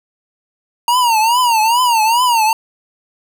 square tone with vibrato, 932.3 Hz, A#5, in tune, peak -11 dBFS, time 0.88-2.53 s, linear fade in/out 2 ms, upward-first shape triangle, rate 2.4 Hz, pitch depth 160 cents each way, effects none

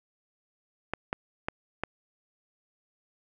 clicks, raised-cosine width 0.5 ms, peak -14 dBFS, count 4, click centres 0.936 / 1.129 / 1.485 / 1.836 s, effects none

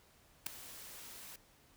white noise with ADSR envelope, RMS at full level -33 dBFS, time 0.46-1.36 s, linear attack 6 ms, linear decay 4 ms, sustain -18 dB, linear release 4 ms, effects pink hiss -66 dBFS RMS until 1.76 s

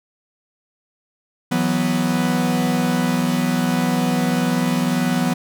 45% pulse chord, E suspended second, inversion none, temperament equal, 164.81 / 185 / 246.9 Hz, E3 / F#3 / B3, 0 / 0 / 0 cents, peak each -23 / -22 / -20 dBFS, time 1.51-5.34 s, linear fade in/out 10 ms, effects none

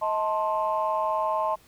sine chord, A diminished, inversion second, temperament just, 633.6 / 880 / 1056 Hz, Eb5 / A5 / C6, +31 / 0 / +16 cents, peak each -27 dBFS, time 0.01-1.56 s, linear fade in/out 20 ms, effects tanh soft clip ceiling -15 dBFS + pink hiss -57 dBFS RMS until 1.67 s

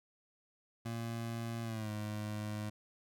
25% pulse tone with pitch glide, 115.5 to 105.91 Hz, A#2 to G#2, -16 to +34 cents, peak -34 dBFS, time 0.85-2.7 s, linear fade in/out 10 ms, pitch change -150 cents, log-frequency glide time 1.63-1.91 s, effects none

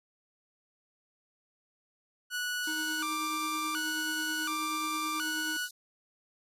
sawtooth tone with vibrato, 1318.5 Hz, E6, in tune, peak -28 dBFS, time 2.3-5.69 s, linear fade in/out 50 ms, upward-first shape square, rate 0.69 Hz, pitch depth 190 cents each way
pink high-pass noise, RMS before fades -47 dBFS, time 2.63-5.71 s, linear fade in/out 5 ms, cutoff 3800 Hz, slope 96 dB/octave
square tone with tremolo, 313.4 Hz, D#4, 13 cents sharp, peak -37 dBFS, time 2.67-5.57 s, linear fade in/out 5 ms, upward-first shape triangle, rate 9.3 Hz, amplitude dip 45%
effects resampled to 32000 Hz

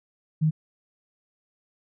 sine tone, 156.3 Hz, D#3, 8 cents sharp, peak -18 dBFS, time 0.41-0.51 s, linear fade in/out 20 ms, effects none

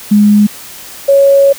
sine tone pair in turn, 207.7 / 554.5 Hz, G#3 / C#5, 0 / 0 cents, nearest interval octave + perfect fourth, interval 1700 cents, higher second, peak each -3 dBFS, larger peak neither, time 0.11-0.47 / 1.08-1.53 s, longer second, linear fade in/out 10 ms, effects white hiss -30 dBFS RMS until 1.58 s

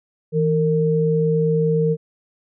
sine tone pair together, 161.7 / 457.4 Hz, E3 / A#4, -33 / -33 cents, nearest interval octave + tritone, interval 1800 cents, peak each -18 dBFS, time 0.32-1.97 s, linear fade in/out 50 ms, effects none

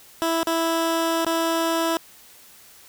15% pulse tone with dropouts, 329.5 Hz, E4, 1 cent flat, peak -14 dBFS, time 0.22-1.97 s, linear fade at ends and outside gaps 0 ms, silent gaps 0.432-0.471 / 1.248-1.265 s, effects white hiss -49 dBFS RMS until 2.88 s

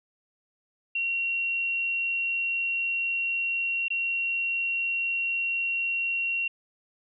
sine tone with dropouts, 2742 Hz, F7, 32 cents flat, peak -25 dBFS, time 0.95-6.48 s, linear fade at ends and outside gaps 5 ms, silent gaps 3.883-3.903 s, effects none

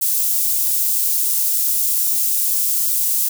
white high-pass noise, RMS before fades -18 dBFS, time 0.01-3.29 s, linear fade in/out 10 ms, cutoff 8700 Hz, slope 12 dB/octave, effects none

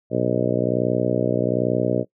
harmonic tone, 61.2 Hz, B1, 15 cents flat, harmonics 2 / 3 / 4 / 5 / 6 / 7 / 8 / 9 / 10, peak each -27 / -27 / -27 / -27 / -27 / -27 / -27 / -27 / -27 dBFS, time 0.1-2.05 s, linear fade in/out 50 ms, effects noise-tail reverb RT60 0.1 s tail -22 dB re dry

